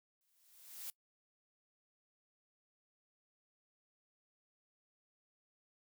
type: noise with exponential growth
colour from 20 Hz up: blue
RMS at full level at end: -43 dBFS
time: 0.21-0.9 s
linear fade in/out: 0 ms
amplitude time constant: 150 ms
effects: noise-tail reverb RT60 0.1 s tail -23 dB re dry